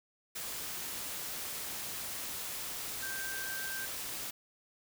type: tone in noise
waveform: sine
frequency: 1568 Hz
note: G6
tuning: in tune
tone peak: -39 dBFS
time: 3.02-3.86 s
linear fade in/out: 10 ms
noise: white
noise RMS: -40 dBFS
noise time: 0.35-4.31 s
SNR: -2 dB
effects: none